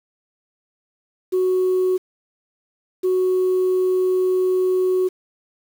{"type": "tone pair in turn", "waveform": "sine", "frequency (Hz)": [370, 370], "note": ["F#4", "F#4"], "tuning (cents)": [0, 0], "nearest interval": "unison", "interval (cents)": 0, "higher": "neither", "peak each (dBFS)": -14, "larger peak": "neither", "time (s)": [[1.32, 1.98], [3.03, 5.09]], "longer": "second", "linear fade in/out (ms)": 20, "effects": ["tanh soft clip ceiling -13 dBFS", "7-bit"]}